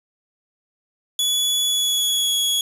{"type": "tone with pitch glide", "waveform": "sawtooth", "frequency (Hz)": [3409, 3349], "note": ["G#7", "G#7"], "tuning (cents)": [45, 14], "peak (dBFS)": -15, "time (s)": [1.19, 2.61], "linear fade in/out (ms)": 2, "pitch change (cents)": -31, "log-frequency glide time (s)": [1.66, 2.35], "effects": ["resampled to 32000 Hz", "7-bit"]}